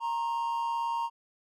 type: tone pair together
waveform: triangle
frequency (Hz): 932.3 / 1070.2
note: A#5 / C6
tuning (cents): 0 / +39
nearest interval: major second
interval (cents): 239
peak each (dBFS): -27 / -35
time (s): 0-1.1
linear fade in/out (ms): 50
effects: none